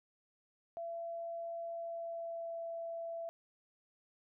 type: tone with pitch glide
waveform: sine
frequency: 674 to 668.6 Hz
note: E5 to E5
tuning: +38 to +24 cents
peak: -39 dBFS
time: 0.77-3.29 s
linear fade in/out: 0 ms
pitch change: -14 cents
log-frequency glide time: 1.69-2.6 s
effects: none